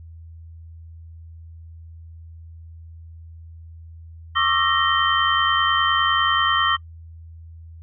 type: tone cluster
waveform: sine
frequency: 1096 / 1186 / 1335 / 1867 / 3107 Hz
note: C#6 / D6 / E6 / A#6 / G7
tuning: -20 / +17 / +22 / +2 / -16 cents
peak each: -23 dBFS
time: 4.35-6.77 s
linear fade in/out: 20 ms
effects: noise-tail reverb RT60 0.1 s tail -26 dB re dry + added 82 Hz sine -38 dBFS peak until 7.82 s